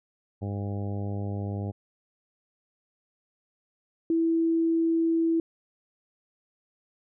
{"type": "harmonic tone", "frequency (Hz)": 100.8, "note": "G2", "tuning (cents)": 49, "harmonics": [1, 2, 3, 4, 5, 6, 7, 8], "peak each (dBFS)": [-30, -36, -40, -42, -44, -46, -47, -48], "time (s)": [0.41, 1.72], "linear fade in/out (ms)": 20}
{"type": "tone", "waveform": "sine", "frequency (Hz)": 329.2, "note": "E4", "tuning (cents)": -2, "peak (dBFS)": -21, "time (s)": [4.1, 5.4], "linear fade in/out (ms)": 2}
{"effects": []}